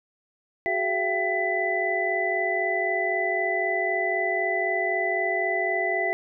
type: tone cluster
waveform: sine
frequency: 373.6 / 417.5 / 678 / 772 / 1997 Hz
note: F#4 / G#4 / E5 / G5 / B6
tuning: +17 / +9 / +49 / -27 / +19 cents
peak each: -30 / -34 / -27 / -34 / -26 dBFS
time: 0.66-6.13 s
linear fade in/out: 0 ms
effects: none